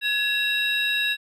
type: tone cluster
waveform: triangle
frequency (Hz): 1685 / 2713 / 3818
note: G#6 / E7 / A#7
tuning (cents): +25 / +49 / +41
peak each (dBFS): -24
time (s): 0.01-1.17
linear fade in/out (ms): 50
effects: resampled to 32000 Hz